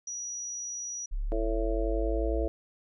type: tone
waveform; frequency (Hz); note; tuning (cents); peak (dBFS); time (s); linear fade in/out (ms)
sine; 5820; F#8; -29; -34; 0.07-1.06; 5
type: exponential sweep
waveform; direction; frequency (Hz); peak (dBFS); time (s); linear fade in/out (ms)
sine; up; 33.83 to 59.8; -28; 1.11-2.48; 20
type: harmonic tone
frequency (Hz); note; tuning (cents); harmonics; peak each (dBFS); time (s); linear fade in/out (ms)
110.9; A2; +14; 3 / 4 / 5 / 6; -33 / -34 / -35 / -36; 1.32-2.48; 0
effects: none